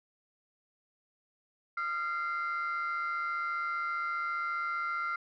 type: tone cluster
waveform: sine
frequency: 1222 / 1377 / 2087 Hz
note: D#6 / F6 / C7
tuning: -32 / -25 / -5 cents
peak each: -39 / -31 / -38 dBFS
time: 1.77-5.16 s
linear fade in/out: 5 ms
effects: tanh soft clip ceiling -26 dBFS